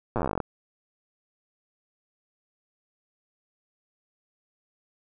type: slowing click train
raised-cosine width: 1 ms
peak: -13 dBFS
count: 17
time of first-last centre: 0.16-0.403 s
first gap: 8 ms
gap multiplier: 1.08
effects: none